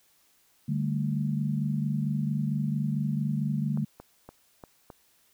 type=chord; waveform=sine; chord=D suspended fourth; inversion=none; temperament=just; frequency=146.83 / 195.78 / 220.2 Hz; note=D3 / G3 / A3; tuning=0 / -2 / +2 cents; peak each=-28 / -32 / -31 dBFS; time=0.68-3.85 s; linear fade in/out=10 ms
type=clicks; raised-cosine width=1 ms; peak=-29 dBFS; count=5; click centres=3.774 / 4 / 4.29 / 4.638 / 4.902 s
effects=white hiss -65 dBFS RMS until 5.33 s